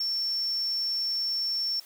sine tone, 5430 Hz, F8, 50 cents flat, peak -26 dBFS, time 0-1.8 s, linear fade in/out 5 ms, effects white hiss -52 dBFS RMS until 1.85 s + high-pass 400 Hz 12 dB/octave

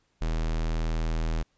square tone, 40.33 Hz, E1, 37 cents flat, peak -26 dBFS, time 0.21-1.43 s, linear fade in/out 10 ms, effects pink hiss -71 dBFS RMS until 1.57 s + resampled to 16000 Hz

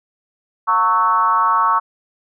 sine tone with frequency modulation, 1110 Hz, C#6, 2 cents sharp, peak -12 dBFS, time 0.67-1.8 s, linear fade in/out 20 ms, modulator 199 Hz, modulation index 1.1, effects none

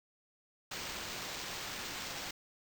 blue noise with sample-and-hold, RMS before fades -42 dBFS, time 0.71-2.31 s, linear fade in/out 5 ms, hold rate 11025 Hz, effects none

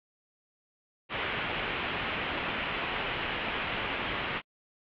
white low-pass noise, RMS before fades -33 dBFS, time 1.09-4.42 s, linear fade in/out 50 ms, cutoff 3100 Hz, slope 48 dB/octave, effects AAC 64 kbps

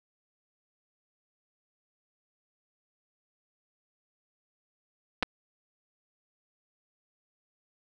clicks, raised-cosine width 0.3 ms, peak -11 dBFS, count 2, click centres 5.226 / 5.23 s, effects none

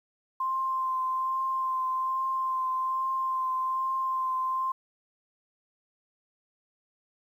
sine tone with vibrato, 1046.5 Hz, C6, in tune, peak -26 dBFS, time 0.4-4.72 s, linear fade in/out 5 ms, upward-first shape triangle, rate 1.2 Hz, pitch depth 16 cents each way, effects 10-bit

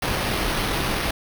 pink noise with sample-and-hold, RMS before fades -24 dBFS, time 0.02-1.11 s, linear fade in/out 5 ms, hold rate 7350 Hz, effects none

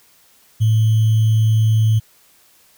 sine tone with sample-and-hold, 110 Hz, A2, in tune, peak -11 dBFS, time 0.6-2 s, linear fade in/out 20 ms, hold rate 3150 Hz, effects white hiss -53 dBFS RMS until 2.77 s

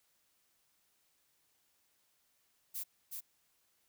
violet noise with echo, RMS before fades -40 dBFS, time 2.74-2.84 s, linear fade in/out 20 ms, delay 370 ms, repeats 1, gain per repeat -3 dB, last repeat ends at 3.21 s, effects white hiss -75 dBFS RMS until 3.88 s

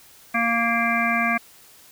harmonic tone with a mistuned harmonic, 232.2 Hz, A#3, 7 cents flat, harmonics 1 / 3 / 5 / 7 / 9 / 10, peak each -26 / -26 / -26 / -26 / -26 / -26 dBFS, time 0.34-1.38 s, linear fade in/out 10 ms, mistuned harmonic 10, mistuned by +28 cents, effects white hiss -50 dBFS RMS until 1.91 s

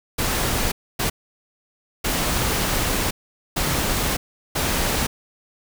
pink noise bursts at uneven times, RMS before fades -22 dBFS, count 5, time 0.18-0.72 / 0.99-1.1 / 2.04-3.11 / 3.56-4.17 / 4.55-5.07 s, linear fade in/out 10 ms, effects none

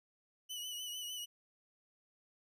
sawtooth tone with vibrato, 2960 Hz, F#7, in tune, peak -38 dBFS, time 0.49-1.26 s, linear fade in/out 20 ms, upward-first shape triangle, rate 6.6 Hz, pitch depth 53 cents each way, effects none

